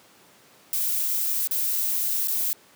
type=noise with dropouts; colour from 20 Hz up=violet; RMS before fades=-25 dBFS; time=0.73-2.53 s; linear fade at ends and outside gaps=0 ms; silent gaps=1.473-1.511 / 2.273-2.283 s; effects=pink hiss -54 dBFS RMS until 2.75 s + high-pass 200 Hz 12 dB/octave